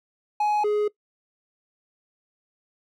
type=tone pair in turn; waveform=triangle; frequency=839 / 418.6 Hz; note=G#5 / G#4; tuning=+17 / +14 cents; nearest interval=octave; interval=1203 cents; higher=first; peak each=-18 dBFS; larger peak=neither; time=0.4-0.64 / 0.64-0.88 s; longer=neither; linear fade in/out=5 ms; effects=noise-tail reverb RT60 0.1 s tail -21 dB re dry